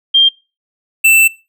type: tone pair in turn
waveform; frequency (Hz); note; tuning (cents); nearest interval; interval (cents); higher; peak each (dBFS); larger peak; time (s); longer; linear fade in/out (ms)
sine / square; 3189 / 2664; G7 / E7; +29 / +18; minor third; 311; first; -5 / -6; first; 0.14-0.29 / 1.04-1.28; second; 10
effects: noise-tail reverb RT60 0.3 s tail -22 dB re dry